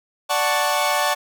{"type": "chord", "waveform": "sawtooth", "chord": "D major seventh", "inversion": "none", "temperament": "equal", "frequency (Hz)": [587.3, 740, 880, 1108.7], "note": ["D5", "F#5", "A5", "C#6"], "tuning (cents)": [0, 0, 0, 0], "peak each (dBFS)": -20, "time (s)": [0.29, 1.15], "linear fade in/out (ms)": 20, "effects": []}